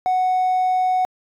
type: tone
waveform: triangle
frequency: 740 Hz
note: F#5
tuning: in tune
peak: -13 dBFS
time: 0.06-1.05 s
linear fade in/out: 0 ms
effects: tanh soft clip ceiling -11 dBFS